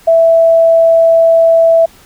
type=tone; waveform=sine; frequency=660 Hz; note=E5; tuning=2 cents sharp; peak=-4 dBFS; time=0.07-1.86 s; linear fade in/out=10 ms; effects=pink hiss -42 dBFS RMS until 2.05 s